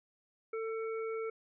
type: harmonic tone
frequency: 446.7 Hz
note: A4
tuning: 26 cents sharp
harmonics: 1 / 3 / 5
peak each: -35 / -45 / -49 dBFS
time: 0.53-1.3 s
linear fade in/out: 5 ms
effects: none